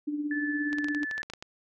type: tone with tremolo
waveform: sine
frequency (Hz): 295.1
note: D4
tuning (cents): +8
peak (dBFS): -26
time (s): 0.07-1.05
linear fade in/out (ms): 10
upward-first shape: triangle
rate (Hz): 17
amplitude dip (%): 60
type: tone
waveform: sine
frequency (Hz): 1742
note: A6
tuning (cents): -18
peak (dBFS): -31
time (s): 0.31-1.22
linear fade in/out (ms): 2
type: clicks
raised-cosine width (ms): 0.2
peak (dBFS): -22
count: 12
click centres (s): 0.73 / 0.785 / 0.844 / 0.885 / 0.948 / 1.032 / 1.112 / 1.18 / 1.231 / 1.3 / 1.336 / 1.425
effects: none